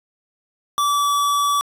square tone with pitch glide, 1157 to 1149 Hz, D6 to D6, -26 to -38 cents, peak -17 dBFS, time 0.78-1.61 s, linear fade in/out 0 ms, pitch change -12 cents, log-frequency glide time 0.88-1.11 s, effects resampled to 32000 Hz + 8-bit

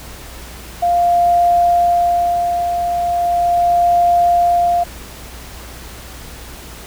sine tone with tremolo, 698 Hz, F5, 1 cent flat, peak -9 dBFS, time 0.82-4.84 s, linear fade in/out 10 ms, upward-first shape sine, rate 0.38 Hz, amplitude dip 50%, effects added 60 Hz sine -35 dBFS peak until 6.86 s + pink hiss -35 dBFS RMS until 6.86 s

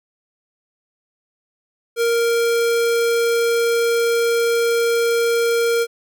square tone, 466.2 Hz, A#4, in tune, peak -16 dBFS, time 1.96-5.87 s, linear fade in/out 50 ms, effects none

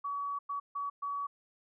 sine tone bursts at uneven times, 1134 Hz, C#6, 39 cents sharp, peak -33 dBFS, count 4, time 0.04-0.39 / 0.49-0.6 / 0.75-0.9 / 1.02-1.27 s, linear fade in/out 10 ms, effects none

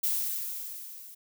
violet noise with level ramp, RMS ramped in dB -27 to -48 dBFS, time 0.03-1.15 s, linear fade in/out 10 ms, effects none

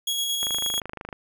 sawtooth tone with tremolo, 3322 Hz, G#7, in tune, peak -20 dBFS, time 0.07-0.8 s, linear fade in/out 5 ms, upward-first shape square, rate 8.9 Hz, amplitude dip 25%
click train, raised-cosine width 0.5 ms, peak -19 dBFS, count 19, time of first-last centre 0.43-1.128 s, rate 25.8 Hz
effects none

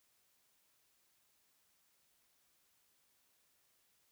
silence, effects white hiss -75 dBFS RMS until 4.11 s

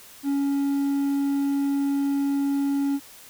triangle tone, 279.5 Hz, C#4, 14 cents sharp, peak -19 dBFS, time 0.23-3 s, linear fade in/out 50 ms, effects white hiss -47 dBFS RMS until 3.29 s

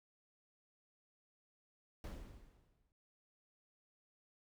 brown noise with exponential decay, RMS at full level -43 dBFS, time 2.04-2.92 s, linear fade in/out 1 ms, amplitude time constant 190 ms, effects none

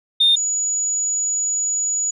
sine tone pair in turn, 3639 / 6870 Hz, A#7 / A8, -42 / -42 cents, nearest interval major seventh, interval 1100 cents, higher second, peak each -10 / -18 dBFS, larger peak first, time 0.2-0.36 / 0.36-2.11 s, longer second, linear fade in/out 10 ms, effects tanh soft clip ceiling -7 dBFS

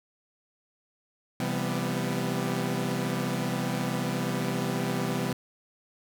sawtooth chord, C major seventh, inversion none, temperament equal with one note detuned, 130.81 / 167.79 / 196 / 246.9 Hz, C3 / E3 / G3 / B3, 0 / +31 / 0 / 0 cents, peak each -29 dBFS, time 1.4-5.33 s, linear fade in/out 2 ms, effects none

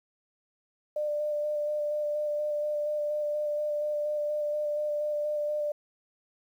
sine tone with vibrato, 596 Hz, D5, 25 cents sharp, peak -27 dBFS, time 0.96-5.72 s, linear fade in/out 5 ms, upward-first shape square, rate 4.2 Hz, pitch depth 12 cents each way, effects 10-bit

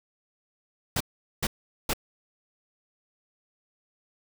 pink noise bursts, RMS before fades -26 dBFS, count 3, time 0.96-1.935 s, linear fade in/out 5 ms, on 45 ms, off 420 ms, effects none

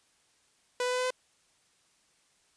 sawtooth tone with pitch steps, 495.6 / 498.8 / 501.9 / 505.1 / 508.4 Hz, B4 / B4 / B4 / B4 / C5, +6 / +17 / +28 / +39 / -50 cents, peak -24 dBFS, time 0.8-1.105 s, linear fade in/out 2 ms, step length 61 ms, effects white hiss -68 dBFS RMS until 2.56 s + resampled to 22050 Hz

